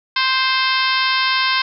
harmonic tone, 523.3 Hz, C5, in tune, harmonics 2 / 3 / 4 / 5 / 6 / 7 / 8 / 9 / 10, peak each -20 / -22 / -23 / -24 / -25 / -25 / -26 / -27 / -27 dBFS, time 0.16-1.62 s, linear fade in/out 5 ms, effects none

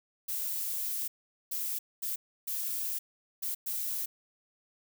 violet noise bursts at uneven times, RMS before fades -34 dBFS, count 6, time 0.28-1.08 / 1.51-1.79 / 2.02-2.16 / 2.47-2.99 / 3.42-3.55 / 3.66-4.06 s, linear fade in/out 10 ms, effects none

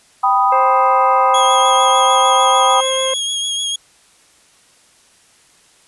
sine chord, G augmented, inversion none, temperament equal, 784 / 987.8 / 1244.5 Hz, G5 / B5 / D#6, 0 / 0 / 0 cents, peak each -15 dBFS, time 0.23-2.81 s, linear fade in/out 10 ms
harmonic tone, 526 Hz, C5, 9 cents sharp, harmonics 1 / 2 / 3 / 4 / 5, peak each -18 / -24 / -34 / -30 / -36 dBFS, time 0.52-3.14 s, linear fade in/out 5 ms
sawtooth tone with vibrato, 3295 Hz, G#7, 14 cents flat, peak -15 dBFS, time 1.34-3.76 s, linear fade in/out 5 ms, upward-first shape sine, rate 6.7 Hz, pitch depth 27 cents each way
effects white hiss -51 dBFS RMS until 5.87 s + resampled to 24000 Hz

